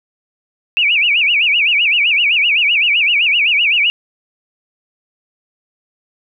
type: tone with vibrato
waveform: sine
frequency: 2559 Hz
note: D#7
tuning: 48 cents sharp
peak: -10 dBFS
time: 0.77-3.9 s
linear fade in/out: 0 ms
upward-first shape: sine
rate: 7.8 Hz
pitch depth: 230 cents each way
effects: none